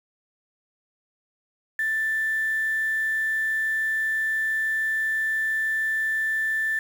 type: tone with quantisation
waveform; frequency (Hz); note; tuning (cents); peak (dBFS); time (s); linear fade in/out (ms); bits
sine; 1767; A6; +7; -22; 1.79-6.79; 2; 7
effects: none